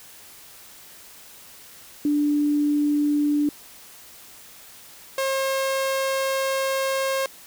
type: tone pair in turn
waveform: sine / sawtooth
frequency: 293.7 / 536.8 Hz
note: D4 / C5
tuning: 0 / +44 cents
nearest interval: minor seventh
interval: 1044 cents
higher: second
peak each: -18 dBFS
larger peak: neither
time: 2.05-3.49 / 5.18-7.26 s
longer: second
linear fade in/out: 2 ms
effects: white hiss -46 dBFS RMS until 7.46 s

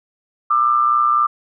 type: tone pair together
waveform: sine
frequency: 1194.8 / 1318.5 Hz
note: D6 / E6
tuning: +29 / 0 cents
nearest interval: major second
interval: 171 cents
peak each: -13 / -20 dBFS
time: 0.5-1.27 s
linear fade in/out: 10 ms
effects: none

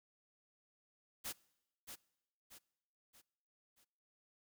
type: noise with echo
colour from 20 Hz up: white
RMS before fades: -43 dBFS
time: 1.24-1.33 s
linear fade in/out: 20 ms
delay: 630 ms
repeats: 4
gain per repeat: -7 dB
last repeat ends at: 3.85 s
effects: noise-tail reverb RT60 0.9 s tail -23 dB re dry

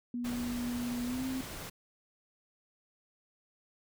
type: tone with pitch glide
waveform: sine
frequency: 242.2 to 261.1 Hz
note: B3 to C4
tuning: -34 to -3 cents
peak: -33 dBFS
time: 0.14-1.41 s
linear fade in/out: 2 ms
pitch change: +131 cents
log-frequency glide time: 1.04-1.24 s
type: noise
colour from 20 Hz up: pink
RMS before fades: -43 dBFS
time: 0.24-1.7 s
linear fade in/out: 10 ms
effects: none

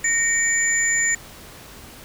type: tone cluster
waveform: sine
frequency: 1853 / 2270 / 7040 Hz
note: A#6 / C#7 / A8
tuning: -11 / +41 / 0 cents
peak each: -21 / -27 / -20 dBFS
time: 0.04-1.15 s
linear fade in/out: 5 ms
effects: pink hiss -42 dBFS RMS until 2.04 s

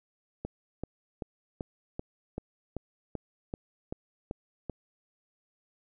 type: click train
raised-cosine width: 2 ms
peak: -21 dBFS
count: 12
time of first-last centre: 0.45-4.697 s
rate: 2.59 Hz
effects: none

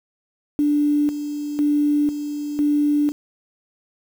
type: tone with tremolo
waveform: sine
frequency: 293.7 Hz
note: D4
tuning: in tune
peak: -15 dBFS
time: 0.59-3.12 s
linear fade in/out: 0 ms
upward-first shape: square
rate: 1 Hz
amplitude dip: 65%
effects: 7-bit

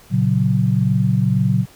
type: chord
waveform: sine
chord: F# major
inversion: first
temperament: equal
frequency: 116.54 / 138.59 / 185 Hz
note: A#2 / C#3 / F#3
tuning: 0 / 0 / 0 cents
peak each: -18 dBFS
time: 0.1-1.66 s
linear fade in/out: 50 ms
effects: pink hiss -47 dBFS RMS until 1.75 s

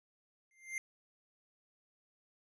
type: tone with exponential growth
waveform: square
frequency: 2097 Hz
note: C7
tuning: 3 cents sharp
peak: -34 dBFS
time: 0.51-0.78 s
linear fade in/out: 1 ms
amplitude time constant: 57 ms
effects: resampled to 24000 Hz

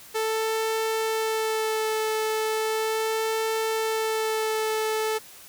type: tone with vibrato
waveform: sawtooth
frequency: 440 Hz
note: A4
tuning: in tune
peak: -20 dBFS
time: 0.14-5.19 s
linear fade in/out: 20 ms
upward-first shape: sine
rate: 0.37 Hz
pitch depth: 14 cents each way
effects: white hiss -47 dBFS RMS until 5.48 s

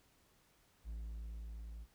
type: tone with level ramp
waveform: triangle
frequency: 55.7 Hz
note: A1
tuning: 22 cents sharp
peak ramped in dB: -39 to -44 dBFS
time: 0.84-1.87 s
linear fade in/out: 50 ms
effects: pink hiss -71 dBFS RMS until 1.94 s

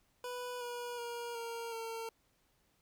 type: tone with pitch steps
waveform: 25% pulse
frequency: 493.7 / 483.5 / 473.6 / 463.8 / 454.3 Hz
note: B4 / B4 / A#4 / A#4 / A#4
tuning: -1 / -37 / +27 / -9 / -45 cents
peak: -36 dBFS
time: 0.24-2.09 s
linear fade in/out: 2 ms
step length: 370 ms
effects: pink hiss -74 dBFS RMS until 2.81 s

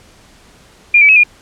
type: tone with pitch steps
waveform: sine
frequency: 2404 / 2298 / 2568 / 2425 Hz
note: D7 / D7 / E7 / D#7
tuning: +40 / -38 / -46 / -45 cents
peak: -4 dBFS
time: 0.94-1.236 s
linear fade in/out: 5 ms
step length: 74 ms
effects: pink hiss -45 dBFS RMS until 1.41 s + low-pass 9000 Hz 12 dB/octave

